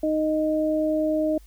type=tone pair together; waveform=sine; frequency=310 / 620 Hz; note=D#4 / D#5; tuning=-6 / -6 cents; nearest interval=octave; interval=1200 cents; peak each=-23 dBFS; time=0.03-1.38 s; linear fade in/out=5 ms; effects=added 50 Hz sine -46 dBFS peak until 1.46 s + white hiss -59 dBFS RMS until 1.46 s